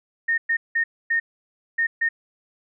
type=tone bursts at uneven times; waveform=sine; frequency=1838 Hz; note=A#6; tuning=25 cents flat; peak=-18 dBFS; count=6; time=0.28-0.38 / 0.49-0.57 / 0.75-0.84 / 1.1-1.2 / 1.78-1.87 / 2.01-2.09 s; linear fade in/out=10 ms; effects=none